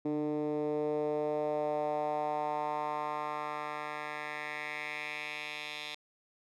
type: tone with band-pass filter sweep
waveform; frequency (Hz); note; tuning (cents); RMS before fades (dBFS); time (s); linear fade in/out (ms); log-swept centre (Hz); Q
10% pulse; 150; D3; +37; -35; 0.05-5.95; 5; 320 to 3300; 2.6
effects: none